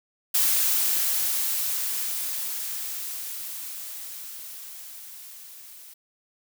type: noise with level ramp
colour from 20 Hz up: blue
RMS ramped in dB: -21 to -46 dBFS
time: 0.34-5.94 s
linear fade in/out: 10 ms
effects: none